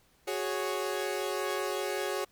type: chord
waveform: sawtooth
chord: F# suspended second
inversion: none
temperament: equal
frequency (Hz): 370 / 415.3 / 554.4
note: F#4 / G#4 / C#5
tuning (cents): 0 / 0 / 0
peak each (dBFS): -31 / -31 / -32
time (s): 0.27-2.25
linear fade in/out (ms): 10
effects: pink hiss -66 dBFS RMS until 2.31 s